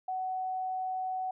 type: tone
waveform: sine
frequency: 748 Hz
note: F#5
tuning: 19 cents sharp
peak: -31 dBFS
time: 0.08-1.31 s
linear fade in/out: 5 ms
effects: none